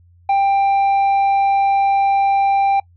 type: tone with tanh clipping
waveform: triangle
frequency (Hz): 790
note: G5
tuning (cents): +13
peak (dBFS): -13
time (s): 0.29-2.8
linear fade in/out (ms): 5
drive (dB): 9
effects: noise-tail reverb RT60 0.1 s tail -24 dB re dry + added 87 Hz sine -47 dBFS peak until 2.96 s